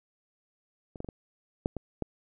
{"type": "clicks", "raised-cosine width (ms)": 2, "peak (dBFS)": [-29, -22, -27, -25, -13, -21, -17], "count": 7, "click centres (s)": [0.958, 1.004, 1.046, 1.088, 1.659, 1.767, 2.023], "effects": []}